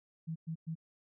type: tone bursts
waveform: sine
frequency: 161.9 Hz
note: E3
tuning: 31 cents flat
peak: -35 dBFS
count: 3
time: 0.27-0.754 s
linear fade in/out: 20 ms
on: 88 ms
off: 110 ms
effects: none